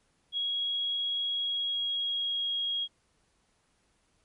sine tone with pitch glide, 3312 to 3283 Hz, G#7 to G#7, -5 to -21 cents, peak -28 dBFS, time 0.32-2.88 s, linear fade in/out 50 ms, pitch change -16 cents, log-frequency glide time 1.31-2.54 s, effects pink hiss -71 dBFS RMS until 4.24 s + MP3 48 kbps

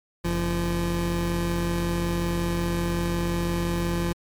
25% pulse tone pair together, 45.5 / 171.8 Hz, F#1 / F3, -28 / -28 cents, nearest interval octave + major seventh, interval 2300 cents, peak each -25 / -21 dBFS, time 0.24-4.13 s, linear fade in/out 10 ms, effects MP3 96 kbps

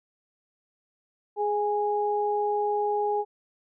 sine tone pair together, 416.8 / 826.4 Hz, G#4 / G#5, +6 / -9 cents, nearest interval octave, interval 1185 cents, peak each -26 dBFS, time 1.36-3.25 s, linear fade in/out 50 ms, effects none

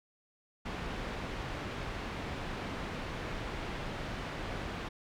pink low-pass noise, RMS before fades -39 dBFS, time 0.65-4.89 s, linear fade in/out 10 ms, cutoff 2900 Hz, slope 12 dB/octave, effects none

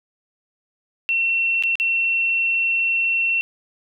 sine tone with dropouts, 2712 Hz, E7, 49 cents sharp, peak -17 dBFS, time 1.09-3.41 s, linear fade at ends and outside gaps 0 ms, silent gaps 1.625-1.636 / 1.755-1.799 s, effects none

